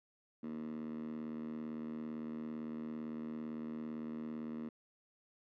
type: tone with high-pass filter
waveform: 10% pulse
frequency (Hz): 77.78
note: D#2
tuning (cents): 0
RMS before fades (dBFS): -43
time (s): 0.43-4.69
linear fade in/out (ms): 5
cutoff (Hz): 240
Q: 5.4
effects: low-pass 2000 Hz 12 dB/octave